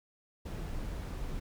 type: noise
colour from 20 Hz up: brown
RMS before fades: -38 dBFS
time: 0.45-1.4 s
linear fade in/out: 10 ms
effects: none

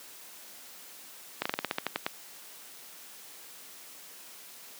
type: slowing click train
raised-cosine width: 0.3 ms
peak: -12 dBFS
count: 11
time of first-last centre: 1.42-2.065 s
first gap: 35 ms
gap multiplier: 1.13
effects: white hiss -49 dBFS RMS until 4.79 s + high-pass 200 Hz 12 dB/octave

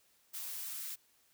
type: noise with high-pass filter sweep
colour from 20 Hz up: blue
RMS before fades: -42 dBFS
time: 0.33-0.96 s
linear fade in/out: 20 ms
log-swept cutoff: 580 to 1400 Hz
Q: 0.94
effects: white hiss -70 dBFS RMS until 1.33 s

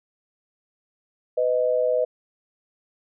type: tone pair together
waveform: sine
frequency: 501.3 / 622.3 Hz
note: B4 / D#5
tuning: +26 / 0 cents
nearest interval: major third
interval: 374 cents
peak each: -21 / -22 dBFS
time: 1.37-2.05 s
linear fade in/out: 10 ms
effects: none

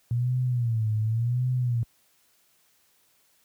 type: tone with vibrato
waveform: sine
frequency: 117.1 Hz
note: A#2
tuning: 8 cents sharp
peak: -22 dBFS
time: 0.11-1.83 s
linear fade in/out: 0 ms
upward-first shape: sine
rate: 0.9 Hz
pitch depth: 140 cents each way
effects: white hiss -65 dBFS RMS until 3.44 s + high-pass 60 Hz 12 dB/octave

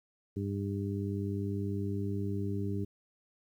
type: harmonic tone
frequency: 99.8 Hz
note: G2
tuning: 32 cents sharp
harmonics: 1 / 2 / 3 / 4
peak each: -34 / -37 / -39 / -40 dBFS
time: 0.36-2.85 s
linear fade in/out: 10 ms
effects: 11-bit

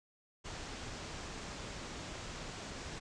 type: low-pass noise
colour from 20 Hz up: pink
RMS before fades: -45 dBFS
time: 0.44-3 s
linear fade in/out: 20 ms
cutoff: 7800 Hz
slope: 48 dB/octave
effects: none

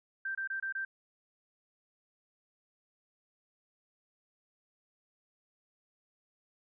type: tone bursts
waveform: sine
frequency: 1568 Hz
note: G6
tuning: in tune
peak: -33 dBFS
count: 5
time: 0.25-0.85 s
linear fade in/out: 5 ms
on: 100 ms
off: 25 ms
effects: none

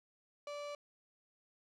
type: tone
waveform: 35% pulse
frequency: 582 Hz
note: D5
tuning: 16 cents flat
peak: -40 dBFS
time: 0.47-0.75 s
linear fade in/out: 2 ms
effects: low-pass 6000 Hz 12 dB/octave

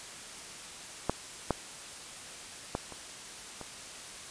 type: clicks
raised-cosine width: 1 ms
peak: -12 / -12 / -16 / -30 / -27 dBFS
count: 5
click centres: 1.096 / 1.507 / 2.751 / 2.923 / 3.613 s
effects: white hiss -45 dBFS RMS until 4.3 s + resampled to 22050 Hz

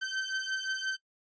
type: beating tone pair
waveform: sawtooth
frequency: 1542 / 1547.7 Hz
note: G6 / G6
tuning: -29 / -23 cents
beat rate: 5.7 Hz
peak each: -31 dBFS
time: 0.01-0.97 s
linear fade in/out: 20 ms
effects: noise-tail reverb RT60 0.1 s tail -21 dB re dry + resampled to 16000 Hz

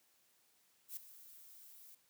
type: noise with ADSR envelope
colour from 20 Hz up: violet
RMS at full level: -43 dBFS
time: 0.88-1.95 s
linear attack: 86 ms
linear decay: 8 ms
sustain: -15 dB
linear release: 6 ms
effects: white hiss -73 dBFS RMS until 2.09 s + high-pass 100 Hz 12 dB/octave

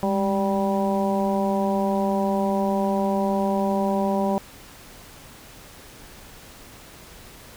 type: harmonic tone with a mistuned harmonic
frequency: 195 Hz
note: G3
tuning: 9 cents flat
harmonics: 1 / 2 / 3 / 4 / 5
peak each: -23 / -28 / -26 / -28 / -30 dBFS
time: 0.03-4.38 s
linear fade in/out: 0 ms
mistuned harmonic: 1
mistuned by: +59 cents
effects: pink hiss -45 dBFS RMS until 7.56 s

